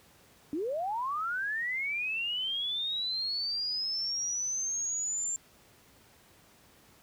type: linear sweep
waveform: sine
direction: up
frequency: 278.1 to 7350 Hz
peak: -30 dBFS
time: 0.53-5.36 s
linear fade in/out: 0 ms
effects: pink hiss -60 dBFS RMS until 7.02 s + high-pass 60 Hz 12 dB/octave